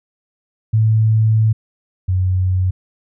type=tone pair in turn; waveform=sine; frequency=110 / 92.5 Hz; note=A2 / F#2; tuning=0 / 0 cents; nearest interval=minor third; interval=300 cents; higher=first; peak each=-10 / -13 dBFS; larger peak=first; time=0.73-1.53 / 2.08-2.71 s; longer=first; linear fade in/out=10 ms; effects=none